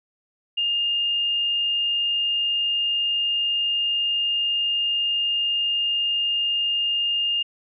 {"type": "tone", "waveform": "sine", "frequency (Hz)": 2822, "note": "F7", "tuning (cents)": 17, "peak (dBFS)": -20, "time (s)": [0.57, 7.43], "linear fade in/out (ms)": 10, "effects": []}